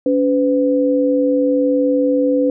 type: tone pair together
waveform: sine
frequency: 282.9 / 504 Hz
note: C#4 / B4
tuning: +35 / +35 cents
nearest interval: minor seventh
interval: 1000 cents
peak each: -15 dBFS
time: 0.06-2.5 s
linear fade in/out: 2 ms
effects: none